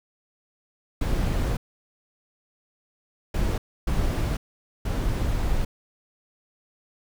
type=noise bursts at uneven times; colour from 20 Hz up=brown; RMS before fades=-24 dBFS; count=4; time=1.01-1.57 / 3.34-3.58 / 3.87-4.37 / 4.85-5.65 s; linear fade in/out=5 ms; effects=none